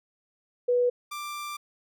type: tone pair in turn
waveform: sine / sawtooth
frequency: 490.2 / 1180.8 Hz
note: B4 / D6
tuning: -13 / +9 cents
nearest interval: octave + minor third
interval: 1522 cents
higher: second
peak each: -20 / -30 dBFS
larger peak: first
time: 0.68-0.9 / 1.11-1.57 s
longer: second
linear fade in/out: 10 ms
effects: none